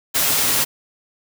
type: noise with comb filter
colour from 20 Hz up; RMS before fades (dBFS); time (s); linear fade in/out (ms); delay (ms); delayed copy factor
white; -18; 0.14-0.65; 20; 7.3; +0.5
effects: none